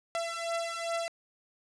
sawtooth beating tone pair, 671 / 673.5 Hz, E5 / E5, +31 / +37 cents, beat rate 2.5 Hz, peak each -31 dBFS, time 0.15-1.08 s, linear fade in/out 0 ms, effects resampled to 22050 Hz + 10-bit

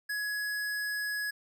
square tone, 1680 Hz, G#6, 19 cents sharp, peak -32 dBFS, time 0.09-1.31 s, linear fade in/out 10 ms, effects none

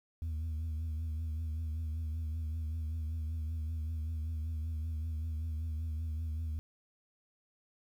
sine tone with vibrato, 79.5 Hz, D#2, 38 cents sharp, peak -31 dBFS, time 0.22-6.59 s, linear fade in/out 0 ms, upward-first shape triangle, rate 5.2 Hz, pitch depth 70 cents each way, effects tanh soft clip ceiling -33 dBFS + 11-bit

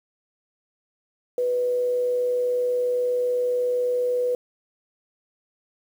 sine tone with amplitude modulation, 493.9 Hz, B4, in tune, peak -19 dBFS, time 1.38-4.35 s, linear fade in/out 2 ms, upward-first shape sine, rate 120 Hz, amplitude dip 25%, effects 8-bit

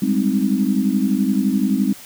sine chord, Ab major seventh, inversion third, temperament equal, 196 / 207.7 / 261.6 / 311.1 Hz, G3 / Ab3 / C4 / Eb4, 0 / 0 / 0 / 0 cents, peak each -20 / -20 / -20 / -25 dBFS, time 0.02-1.93 s, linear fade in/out 5 ms, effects white hiss -40 dBFS RMS until 2.05 s

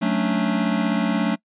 square chord, D major seventh, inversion first, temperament equal, 185 / 220 / 277.2 / 293.7 Hz, F#3 / A3 / C#4 / D4, 0 / 0 / 0 / 0 cents, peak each -25 / -23 / -27 / -28 dBFS, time 0.01-1.36 s, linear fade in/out 20 ms, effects noise-tail reverb RT60 0.1 s tail -24 dB re dry + resampled to 8000 Hz

